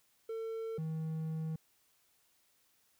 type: tone pair in turn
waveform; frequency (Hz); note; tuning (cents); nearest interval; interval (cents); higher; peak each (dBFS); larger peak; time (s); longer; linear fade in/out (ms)
triangle; 450 / 159.1; A4 / D#3; +39 / +39; octave + tritone; 1800; first; -35 / -33; second; 0.29-0.78 / 0.78-1.56; second; 5
effects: white hiss -72 dBFS RMS until 2.99 s